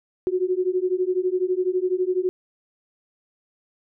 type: beating tone pair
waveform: sine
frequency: 361.3 / 373.3 Hz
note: F#4 / F#4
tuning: -41 / +15 cents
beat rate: 12 Hz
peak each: -23 dBFS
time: 0.27-2.29 s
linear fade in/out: 0 ms
effects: none